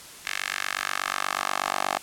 10% pulse tone with high-pass filter sweep, 48.29 Hz, G1, 25 cents flat, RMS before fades -29 dBFS, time 0.25-1.98 s, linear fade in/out 10 ms, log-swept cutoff 2000 to 800 Hz, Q 1.8, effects white hiss -44 dBFS RMS until 2.02 s + low-pass 11000 Hz 12 dB/octave

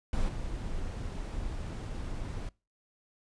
brown noise with level steps, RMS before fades -30 / -36 dBFS, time 0.13-2.49 s, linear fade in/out 2 ms, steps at 0.28 s, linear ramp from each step 10 ms, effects noise-tail reverb RT60 0.3 s tail -24 dB re dry + resampled to 22050 Hz

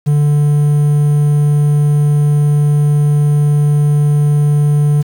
triangle tone with quantisation, 146.83 Hz, D3, in tune, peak -6 dBFS, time 0.06-5.03 s, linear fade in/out 20 ms, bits 6, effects none

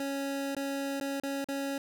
25% pulse tone with dropouts, 276.6 Hz, C#4, 4 cents flat, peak -28 dBFS, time 0-1.78 s, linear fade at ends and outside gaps 2 ms, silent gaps 0.55-0.566 / 1-1.01 / 1.2-1.234 / 1.444-1.486 s, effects none

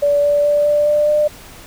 sine tone with pitch steps, 577 / 581.3 / 585.7 / 590.1 / 594.6 / 599.1 Hz, D5 / D5 / D5 / D5 / D5 / D5, -31 / -18 / -5 / +8 / +21 / +34 cents, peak -11 dBFS, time 0.02-1.28 s, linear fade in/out 10 ms, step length 210 ms, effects pink hiss -39 dBFS RMS until 1.66 s

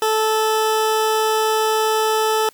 20% pulse tone, 436.9 Hz, A4, 12 cents flat, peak -11 dBFS, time 0.02-2.49 s, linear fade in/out 2 ms, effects white hiss -51 dBFS RMS until 2.53 s

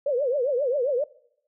sine tone with vibrato, 531 Hz, C5, 25 cents sharp, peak -21 dBFS, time 0.06-1.04 s, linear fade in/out 5 ms, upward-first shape triangle, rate 7.5 Hz, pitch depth 240 cents each way, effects noise-tail reverb RT60 0.7 s tail -21 dB re dry

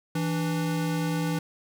square tone pair together, 164.6 / 294.5 Hz, E3 / D4, -2 / +5 cents, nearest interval minor seventh, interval 1007 cents, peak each -27 / -32 dBFS, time 0.15-1.39 s, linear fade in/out 5 ms, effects none

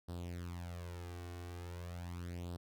sawtooth tone with flanger, 87.31 Hz, F2, in tune, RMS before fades -45 dBFS, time 0.08-2.57 s, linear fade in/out 10 ms, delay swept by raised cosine 0.22 to 2.72 ms, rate 0.4 Hz, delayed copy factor +0.75, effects none

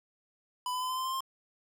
square tone with pitch steps, 997 / 1006.8 / 1016.8 / 1026.8 / 1036.9 / 1047.2 / 1057.5 Hz, B5 / B5 / C6 / C6 / C6 / C6 / C6, +16 / +33 / -50 / -33 / -16 / +1 / +18 cents, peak -32 dBFS, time 0.66-1.206 s, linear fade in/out 2 ms, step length 78 ms, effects none

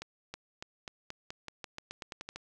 accelerating click train, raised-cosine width 0.2 ms, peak -23 dBFS, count 15, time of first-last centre 0.02-2.36 s, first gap 320 ms, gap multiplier 0.89, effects none

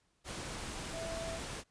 sine tone in noise, 659.3 Hz, E5, in tune, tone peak -40 dBFS, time 0.92-1.4 s, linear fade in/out 50 ms, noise pink, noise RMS -42 dBFS, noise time 0.24-1.64 s, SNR -1 dB, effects pink hiss -75 dBFS RMS until 1.7 s + resampled to 22050 Hz

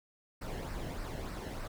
brown noise with flanger, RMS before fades -40 dBFS, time 0.41-1.68 s, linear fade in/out 10 ms, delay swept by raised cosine 0.29 to 0.86 ms, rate 3.3 Hz, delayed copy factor -0.55, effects none

